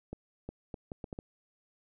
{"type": "accelerating click train", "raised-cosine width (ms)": 2, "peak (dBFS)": -26, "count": 7, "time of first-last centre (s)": [0.13, 1.189], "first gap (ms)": 360, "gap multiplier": 0.7, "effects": []}